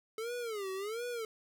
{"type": "tone with vibrato", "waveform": "square", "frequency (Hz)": 430, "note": "A4", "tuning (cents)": -40, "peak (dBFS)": -37, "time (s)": [0.18, 1.25], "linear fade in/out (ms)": 2, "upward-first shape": "sine", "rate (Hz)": 1.4, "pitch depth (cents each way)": 220, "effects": []}